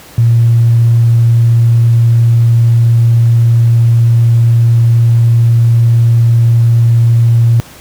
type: tone with tanh clipping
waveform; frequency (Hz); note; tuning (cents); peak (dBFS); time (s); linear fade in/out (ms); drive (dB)
triangle; 116.54; A#2; 0; -4; 0.18-7.6; 0; 4
effects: pink hiss -35 dBFS RMS until 7.8 s + high-pass 60 Hz 12 dB/octave